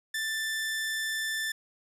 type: tone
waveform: sawtooth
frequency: 1768 Hz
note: A6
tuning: 8 cents sharp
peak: -26 dBFS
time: 0.14-1.52 s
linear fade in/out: 5 ms
effects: resampled to 32000 Hz + 11-bit